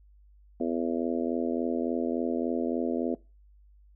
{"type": "harmonic tone", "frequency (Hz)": 83.5, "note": "E2", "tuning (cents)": 23, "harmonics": [3, 4, 5, 6, 7, 8], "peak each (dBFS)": [-30, -32, -34, -36, -37, -38], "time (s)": [0.6, 3.15], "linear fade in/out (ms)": 5, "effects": ["noise-tail reverb RT60 0.3 s tail -23 dB re dry", "added 50 Hz sine -54 dBFS peak until 3.95 s"]}